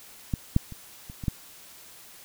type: clicks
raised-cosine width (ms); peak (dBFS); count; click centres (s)
5; -13 / -7 / -27 / -28 / -23 / -12; 6; 0.338 / 0.564 / 0.723 / 1.099 / 1.238 / 1.282
effects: white hiss -49 dBFS RMS until 2.24 s